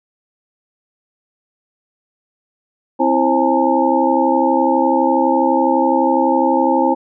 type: tone cluster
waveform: sine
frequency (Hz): 262.1 / 329.7 / 533 / 833 / 905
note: C4 / E4 / C5 / G#5 / A5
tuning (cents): +3 / 0 / +32 / +5 / +48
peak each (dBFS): -18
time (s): 2.99-6.95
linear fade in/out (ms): 20
effects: none